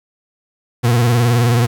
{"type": "tone with vibrato", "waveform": "40% pulse", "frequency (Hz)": 119.2, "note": "A#2", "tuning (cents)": 39, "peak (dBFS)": -10, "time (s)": [0.83, 1.67], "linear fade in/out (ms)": 20, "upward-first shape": "sine", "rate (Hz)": 19, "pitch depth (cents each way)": 73, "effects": ["8-bit"]}